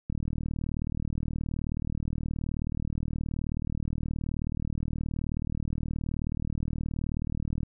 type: click train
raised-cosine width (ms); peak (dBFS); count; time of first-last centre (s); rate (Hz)
5; -19; 294; 0.1-7.632; 38.9
effects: none